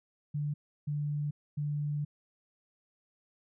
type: tone bursts at uneven times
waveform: sine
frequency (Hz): 147.1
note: D3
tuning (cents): +3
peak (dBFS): -30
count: 3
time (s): 0.34-0.54 / 0.87-1.31 / 1.57-2.05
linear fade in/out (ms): 10
effects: none